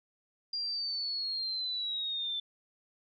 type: linear sweep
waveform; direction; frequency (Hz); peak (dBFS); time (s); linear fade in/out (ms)
sine; down; 4800 to 3520; -32; 0.53-2.4; 5
effects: none

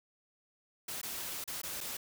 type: noise with dropouts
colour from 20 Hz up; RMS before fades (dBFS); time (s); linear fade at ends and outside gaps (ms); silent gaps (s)
white; -40; 0.88-1.97; 5; 1.015-1.03 / 1.441-1.476 / 1.617-1.633 / 1.806-1.81
effects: none

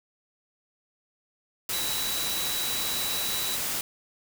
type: tone in noise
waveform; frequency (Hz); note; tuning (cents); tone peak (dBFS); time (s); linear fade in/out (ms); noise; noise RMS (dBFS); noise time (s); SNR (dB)
sine; 3920; B7; -14; -32; 1.73-3.56; 2; white; -30; 1.69-3.81; -5
effects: none

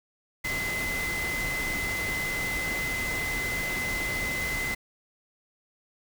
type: tone in noise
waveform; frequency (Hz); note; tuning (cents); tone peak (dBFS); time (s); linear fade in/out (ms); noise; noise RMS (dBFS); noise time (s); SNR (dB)
sine; 2041; C7; -44; -29; 0.44-4.75; 10; pink; -34; 0.44-4.75; +2
effects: none

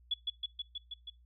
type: tone with echo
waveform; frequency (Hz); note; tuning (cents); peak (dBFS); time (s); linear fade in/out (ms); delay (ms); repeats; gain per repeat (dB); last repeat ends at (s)
sine; 3400; G#7; +40; -29; 0.11-0.14; 5; 160; 6; -2; 1.1
effects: noise-tail reverb RT60 0.2 s tail -20 dB re dry + added 60 Hz sine -59 dBFS peak until 1.25 s

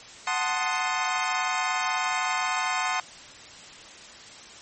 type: chord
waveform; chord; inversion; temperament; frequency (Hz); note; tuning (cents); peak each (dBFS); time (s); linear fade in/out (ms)
25% pulse; F# diminished seventh; none; equal; 740 / 880 / 1046.5 / 1244.5; F#5 / A5 / C6 / Eb6; 0 / 0 / 0 / 0; -26 / -28 / -25 / -28; 0.27-3; 2
effects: white hiss -45 dBFS RMS until 4.61 s + MP3 32 kbps

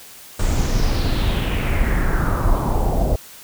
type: noise with low-pass filter sweep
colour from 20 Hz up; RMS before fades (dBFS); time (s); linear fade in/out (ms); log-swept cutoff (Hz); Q
brown; -18; 0.39-3.16; 5; 8300 to 600; 3.5
effects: white hiss -41 dBFS RMS until 3.43 s

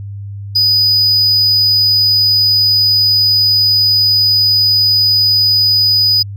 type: tone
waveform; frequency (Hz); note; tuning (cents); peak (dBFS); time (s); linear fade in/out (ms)
triangle; 4970; D#8; -3; -7; 0.55-6.23; 10
effects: added 100 Hz sine -23 dBFS peak until 6.36 s

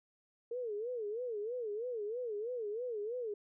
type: tone with vibrato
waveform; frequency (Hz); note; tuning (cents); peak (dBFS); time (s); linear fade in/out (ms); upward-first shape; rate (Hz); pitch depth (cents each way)
sine; 454; A#4; -46; -36; 0.51-3.34; 5; sine; 3.1; 180
effects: none

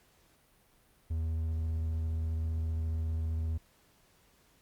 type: tone with vibrato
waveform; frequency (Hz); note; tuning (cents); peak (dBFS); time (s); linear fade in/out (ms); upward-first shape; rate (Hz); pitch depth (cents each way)
triangle; 80.5; E2; -41; -28; 1.1-3.58; 10; triangle; 15; 12
effects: pink hiss -66 dBFS RMS until 4.61 s + Opus 48 kbps

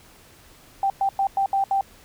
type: tone bursts at uneven times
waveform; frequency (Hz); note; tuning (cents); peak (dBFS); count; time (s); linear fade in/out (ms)
sine; 784; G5; 0; -18; 6; 0.83-0.9 / 1.01-1.09 / 1.19-1.27 / 1.37-1.46 / 1.53-1.64 / 1.71-1.81; 2
effects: pink hiss -51 dBFS RMS until 2.04 s

